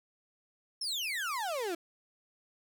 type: exponential sweep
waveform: 35% pulse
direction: down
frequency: 5510 to 321.8 Hz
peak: -31 dBFS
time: 0.81-1.75 s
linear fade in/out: 5 ms
effects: none